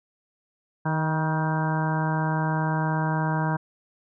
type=harmonic tone with a mistuned harmonic; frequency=157.1 Hz; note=D#3; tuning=17 cents sharp; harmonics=1 / 2 / 3 / 4 / 5 / 6 / 7 / 8 / 9 / 10; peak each=-24 / -33 / -39 / -35 / -34 / -30 / -39 / -41 / -39 / -34 dBFS; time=0.85-3.57 s; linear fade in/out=10 ms; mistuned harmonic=6; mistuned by=+30 cents; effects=none